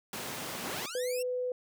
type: high-pass noise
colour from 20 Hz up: pink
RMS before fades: -39 dBFS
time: 0.13-0.86 s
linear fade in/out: 2 ms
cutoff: 190 Hz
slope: 12 dB/octave
type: linear sweep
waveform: 10% pulse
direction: up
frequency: 110 to 2794 Hz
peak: -30 dBFS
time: 0.63-1.23 s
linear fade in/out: 10 ms
type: tone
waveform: sine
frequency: 499.8 Hz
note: B4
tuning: 21 cents sharp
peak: -30 dBFS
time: 0.95-1.52 s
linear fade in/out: 2 ms
effects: none